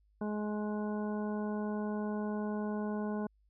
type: harmonic tone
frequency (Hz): 210.4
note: G#3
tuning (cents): +23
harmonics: 1 / 2 / 3 / 4 / 5 / 7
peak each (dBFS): -34 / -40 / -44 / -46 / -48 / -51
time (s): 0.21-3.27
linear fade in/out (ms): 5
effects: added 51 Hz sine -66 dBFS peak until 3.49 s